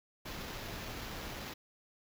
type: noise with sample-and-hold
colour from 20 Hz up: pink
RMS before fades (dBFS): -43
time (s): 0.25-1.54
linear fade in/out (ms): 10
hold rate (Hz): 8820
effects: none